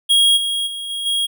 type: tone with level steps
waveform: square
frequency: 3284 Hz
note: G#7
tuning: 20 cents flat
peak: -11 / -19 / -26 / -23 / -17 dBFS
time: 0.09-1.27 s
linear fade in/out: 20 ms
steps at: 0.36 / 0.66 / 0.89 / 1.05 s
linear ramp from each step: 20 ms
effects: none